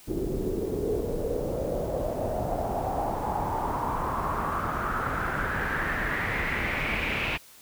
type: noise with low-pass filter sweep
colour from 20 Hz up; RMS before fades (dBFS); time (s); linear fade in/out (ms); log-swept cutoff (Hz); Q
pink; -29; 0.07-7.38; 20; 350 to 2600; 4.8
effects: white hiss -52 dBFS RMS until 7.61 s